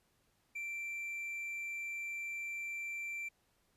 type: tone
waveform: triangle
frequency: 2349 Hz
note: D7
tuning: in tune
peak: -37 dBFS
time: 0.55-3.29 s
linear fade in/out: 10 ms
effects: pink hiss -75 dBFS RMS until 3.76 s + resampled to 32000 Hz